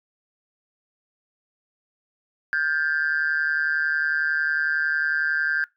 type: tone with amplitude modulation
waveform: sine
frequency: 1580 Hz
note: G6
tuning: 13 cents sharp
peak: -15 dBFS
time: 2.53-5.64 s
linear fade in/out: 0 ms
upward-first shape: sine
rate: 151 Hz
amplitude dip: 100%
effects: noise-tail reverb RT60 0.2 s tail -22 dB re dry + tanh soft clip ceiling -14 dBFS